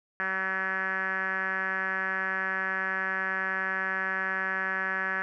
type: tone with low-pass filter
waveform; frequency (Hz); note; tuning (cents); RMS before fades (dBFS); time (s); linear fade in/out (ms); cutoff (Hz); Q
5% pulse; 189.9; F#3; +45; -30; 0.2-5.22; 0; 1700; 6.9
effects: none